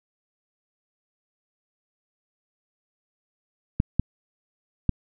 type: clicks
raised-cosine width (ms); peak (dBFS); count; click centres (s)
5; -7; 3; 3.801 / 3.996 / 4.893
effects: none

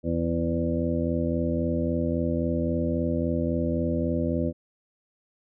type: harmonic tone with a mistuned harmonic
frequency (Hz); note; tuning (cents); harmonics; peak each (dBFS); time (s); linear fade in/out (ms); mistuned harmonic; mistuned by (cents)
83.7; E2; +27; 1 / 2 / 3 / 4 / 6 / 7; -30 / -30 / -28 / -31 / -32 / -33; 0.03-4.53; 50; 1; -19
effects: none

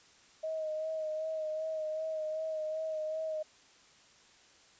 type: tone with vibrato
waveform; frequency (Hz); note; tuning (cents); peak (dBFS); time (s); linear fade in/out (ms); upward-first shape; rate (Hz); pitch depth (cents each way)
sine; 628; D#5; +16; -33; 0.43-3.43; 10; sine; 2.6; 27
effects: white hiss -61 dBFS RMS until 4.79 s + resampled to 16000 Hz

